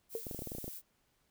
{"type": "noise", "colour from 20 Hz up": "violet", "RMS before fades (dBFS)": -46, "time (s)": [0.09, 0.82], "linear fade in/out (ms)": 50}
{"type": "tone with exponential decay", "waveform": "sine", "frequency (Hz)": 452.9, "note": "A#4", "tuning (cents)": -50, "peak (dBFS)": -30, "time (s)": [0.15, 0.23], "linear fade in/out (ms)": 1, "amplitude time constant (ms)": 17}
{"type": "clicks", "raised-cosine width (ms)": 2, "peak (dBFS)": -29, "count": 11, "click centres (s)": [0.268, 0.312, 0.347, 0.391, 0.421, 0.473, 0.519, 0.55, 0.584, 0.643, 0.68]}
{"effects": ["pink hiss -75 dBFS RMS until 1.3 s"]}